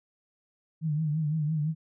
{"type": "tone with vibrato", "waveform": "sine", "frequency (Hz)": 153.9, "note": "D#3", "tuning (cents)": -19, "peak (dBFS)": -25, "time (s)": [0.81, 1.75], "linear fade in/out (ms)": 50, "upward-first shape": "triangle", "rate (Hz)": 5.9, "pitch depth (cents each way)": 93, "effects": []}